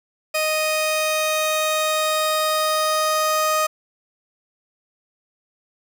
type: tone pair together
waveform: sawtooth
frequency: 622.2 / 1244.5 Hz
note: D#5 / D#6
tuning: 0 / 0 cents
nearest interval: octave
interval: 1200 cents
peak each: -17 dBFS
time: 0.34-3.67 s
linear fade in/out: 10 ms
effects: none